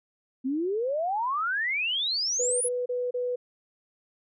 sine exponential sweep, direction up, 250.9 to 10840 Hz, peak -25 dBFS, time 0.44-2.69 s, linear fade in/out 20 ms
sine tone bursts, 493.9 Hz, B4, in tune, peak -26 dBFS, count 4, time 2.39-3.36 s, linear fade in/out 10 ms, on 220 ms, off 30 ms
effects none

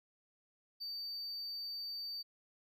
triangle tone, 4606 Hz, D8, 34 cents flat, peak -39 dBFS, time 0.8-2.23 s, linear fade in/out 20 ms, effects none

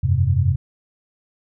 sine chord, F suspended second, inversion none, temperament just, 87.31 / 98.22 / 130.96 Hz, F2 / G2 / C3, 0 / +4 / +2 cents, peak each -19 dBFS, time 0.03-0.56 s, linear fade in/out 10 ms, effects none

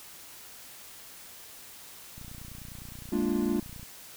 click train, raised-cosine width 5 ms, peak -33 dBFS, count 50, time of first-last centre 2.18-3.83 s, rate 29.7 Hz
triangle chord, Bb dominant seventh, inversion third, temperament equal, 207.7 / 233.1 / 293.7 / 349.2 Hz, Ab3 / Bb3 / D4 / F4, 0 / 0 / 0 / 0 cents, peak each -29 dBFS, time 3.12-3.6 s, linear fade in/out 5 ms
effects white hiss -48 dBFS RMS until 4.16 s

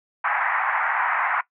pink band-pass noise, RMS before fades -23 dBFS, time 0.24-1.41 s, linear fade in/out 5 ms, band 780 to 2100 Hz, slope 48 dB/octave, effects noise-tail reverb RT60 0.1 s tail -18 dB re dry

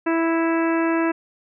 harmonic tone with a mistuned harmonic, 329.6 Hz, E4, in tune, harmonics 1 / 2 / 3 / 4 / 5 / 6 / 7 / 8, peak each -19 / -27 / -28 / -31 / -30 / -35 / -38 / -35 dBFS, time 0.06-1.12 s, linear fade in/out 10 ms, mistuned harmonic 7, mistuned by -18 cents, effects none

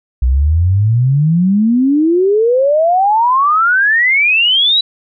sine exponential sweep, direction up, 60 to 3970 Hz, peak -8 dBFS, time 0.22-4.81 s, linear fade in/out 5 ms, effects none

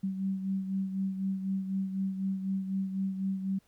sine beating tone pair, 191.7 / 195.7 Hz, G3 / G3, -38 / -3 cents, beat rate 4 Hz, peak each -30 / -38 dBFS, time 0.03-3.59 s, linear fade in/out 10 ms, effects pink hiss -69 dBFS RMS until 3.67 s

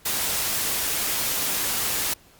white noise, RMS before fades -25 dBFS, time 0.05-2.14 s, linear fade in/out 10 ms, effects pink hiss -54 dBFS RMS until 2.39 s + Opus 48 kbps

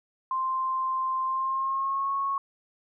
sine tone with pitch glide, 1046.5 to 1100.4 Hz, C6 to C#6, 0 to -13 cents, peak -25 dBFS, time 0.31-2.38 s, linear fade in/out 2 ms, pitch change +87 cents, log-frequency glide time 1.25-2.12 s, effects none

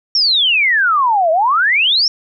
sine exponential two-way sweep, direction down then up, 5588 to 622.3 to 5588 Hz, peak -10 dBFS, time 0.15-2.08 s, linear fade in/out 2 ms, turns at 1.31 s, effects none

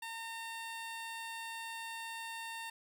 15% pulse tone, 911 Hz, A#5, 40 cents flat, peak -35 dBFS, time 0.02-2.7 s, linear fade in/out 5 ms, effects none

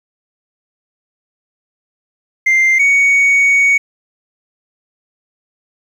sine tone pair in turn, 2093 / 2235 Hz, C7 / C#7, 0 / +14 cents, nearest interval minor second, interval 114 cents, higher second, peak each -6 / -5 dBFS, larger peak second, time 2.46-2.79 / 2.79-3.78 s, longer second, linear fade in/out 10 ms, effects tanh soft clip ceiling -7 dBFS + 7-bit

